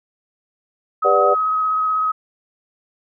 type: tone with vibrato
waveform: sine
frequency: 1270 Hz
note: D#6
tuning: 35 cents sharp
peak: -16 dBFS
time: 1.02-2.12 s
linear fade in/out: 10 ms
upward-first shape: triangle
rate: 16 Hz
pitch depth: 14 cents each way
type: chord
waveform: sine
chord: G major seventh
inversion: none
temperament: equal with one note detuned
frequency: 399.1 / 493.9 / 587.3 / 740 Hz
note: G4 / B4 / D5 / F#5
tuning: +31 / 0 / 0 / 0 cents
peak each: -20 / -19 / -17 / -20 dBFS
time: 1.04-1.35 s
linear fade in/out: 20 ms
effects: none